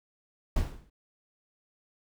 brown noise with exponential decay, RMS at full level -23 dBFS, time 0.56-0.9 s, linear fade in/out 5 ms, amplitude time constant 73 ms, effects none

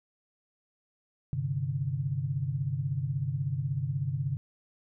sine chord, G suspended fourth, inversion none, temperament just, 98 / 130.67 / 147 Hz, G2 / C3 / D3, 0 / -2 / +2 cents, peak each -37 / -31 / -32 dBFS, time 1.33-4.37 s, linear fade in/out 0 ms, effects none

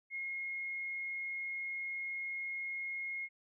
sine tone, 2153 Hz, C7, 49 cents sharp, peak -37 dBFS, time 0.1-3.29 s, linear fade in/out 50 ms, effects none

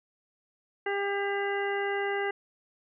harmonic tone, 400.3 Hz, G4, 36 cents sharp, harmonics 1 / 2 / 3 / 4 / 5 / 7, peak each -30 / -34 / -42 / -36 / -35 / -44 dBFS, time 0.86-2.31 s, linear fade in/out 5 ms, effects none

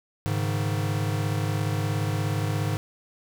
square chord, Ab suspended fourth, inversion none, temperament equal, 103.83 / 138.59 / 155.56 Hz, Ab2 / Db3 / Eb3, 0 / 0 / 0 cents, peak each -27 / -32 / -31 dBFS, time 0.26-2.77 s, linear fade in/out 0 ms, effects none

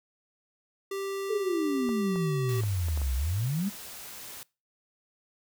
square tone with pitch glide, 392 to 383.3 Hz, G4 to G4, 0 to -39 cents, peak -32 dBFS, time 0.91-2.61 s, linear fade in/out 5 ms, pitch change -39 cents, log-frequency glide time 1.98-2.32 s
sine exponential two-way sweep, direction down then up, 450 to 61.74 to 215.8 Hz, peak -26 dBFS, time 1.29-3.7 s, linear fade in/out 20 ms, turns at 3.15 s
clicks, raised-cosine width 1 ms, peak -27 dBFS, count 6, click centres 1.891 / 2.159 / 2.636 / 2.885 / 2.975 / 3.017 s
white noise, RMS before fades -43 dBFS, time 2.49-4.43 s, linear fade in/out 0 ms
effects noise-tail reverb RT60 0.3 s tail -23 dB re dry

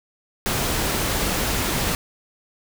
pink noise, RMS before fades -23 dBFS, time 0.46-1.95 s, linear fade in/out 0 ms, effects none

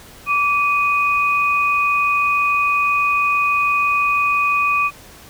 sine tone pair together, 1157.1 / 2489 Hz, D6 / D#7, -26 / 0 cents, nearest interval octave + minor second, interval 1326 cents, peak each -17 dBFS, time 0.26-4.91 s, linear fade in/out 50 ms, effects pink hiss -42 dBFS RMS until 5.29 s

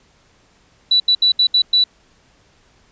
sine tone bursts at uneven times, 3951 Hz, B7, in tune, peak -10 dBFS, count 6, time 0.91-1 / 1.08-1.15 / 1.22-1.32 / 1.39-1.47 / 1.54-1.62 / 1.73-1.84 s, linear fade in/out 5 ms, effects pink hiss -55 dBFS RMS until 2.91 s + resampled to 16000 Hz

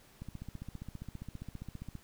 click train, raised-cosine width 5 ms, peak -30 dBFS, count 27, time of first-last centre 0.22-1.953 s, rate 15 Hz, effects pink hiss -61 dBFS RMS until 2.03 s

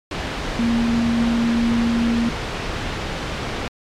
sine tone in noise, 233.1 Hz, A#3, in tune, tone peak -16 dBFS, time 0.59-2.29 s, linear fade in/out 2 ms, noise pink, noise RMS -25 dBFS, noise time 0.11-3.68 s, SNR +6 dB, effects low-pass 4000 Hz 12 dB/octave + MP3 96 kbps

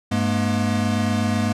square tone cluster, 100.4 / 211.6 / 239.5 Hz, G2 / G#3 / A#3, +42 / +33 / +47 cents, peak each -24 dBFS, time 0.11-1.53 s, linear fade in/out 10 ms, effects low-pass 9000 Hz 12 dB/octave

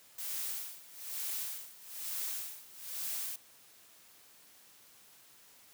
blue noise with tremolo, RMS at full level -37 dBFS, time 0.18-3.36 s, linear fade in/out 5 ms, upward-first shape sine, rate 1.1 Hz, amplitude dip 90%, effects white hiss -60 dBFS RMS until 5.73 s + high-pass 80 Hz 12 dB/octave

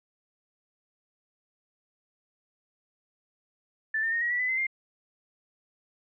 sine tone with pitch steps, 1760 / 1806.3 / 1853.9 / 1902.7 / 1952.8 / 2004 / 2057 / 2111 Hz, A6 / A6 / A#6 / A#6 / B6 / B6 / C7 / C7, 0 / +45 / -10 / +35 / -20 / +25 / -30 / +15 cents, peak -25 dBFS, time 3.94-4.668 s, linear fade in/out 5 ms, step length 91 ms, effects none

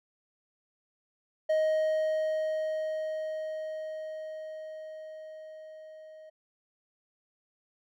triangle tone with level ramp, 626 Hz, D#5, 10 cents sharp, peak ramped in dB -21 to -45 dBFS, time 1.49-6.3 s, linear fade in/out 10 ms, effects none

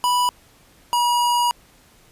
square tone pair in turn, 984 / 962.6 Hz, B5 / B5, -7 / -45 cents, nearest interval unison, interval 38 cents, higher first, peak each -17 dBFS, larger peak neither, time 0.04-0.29 / 0.93-1.51 s, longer second, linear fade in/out 0 ms, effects pink hiss -53 dBFS RMS until 2.11 s + resampled to 32000 Hz

